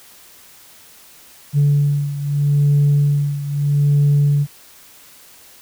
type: beating tone pair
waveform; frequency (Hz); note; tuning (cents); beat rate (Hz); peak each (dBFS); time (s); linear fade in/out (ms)
sine; 143.9 / 144.69; D3 / D3; -35 / -25; 0.79; -13 / -17; 1.53-4.47; 50
effects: tanh soft clip ceiling -8 dBFS + white hiss -45 dBFS RMS until 5.61 s